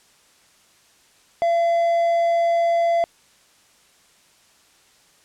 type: tone with hard clipping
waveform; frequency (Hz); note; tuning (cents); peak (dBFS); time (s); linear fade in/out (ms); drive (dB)
triangle; 679; F5; -49; -17; 1.42-3.04; 0; 6
effects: white hiss -56 dBFS RMS until 5.24 s + low-pass 9000 Hz 12 dB/octave